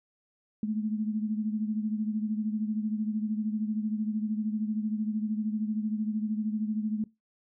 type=beating tone pair; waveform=sine; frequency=213 / 226 Hz; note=G#3 / A3; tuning=+44 / +47 cents; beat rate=13 Hz; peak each=-28 / -34 dBFS; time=0.63-7.04 s; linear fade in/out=2 ms; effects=noise-tail reverb RT60 0.2 s tail -20 dB re dry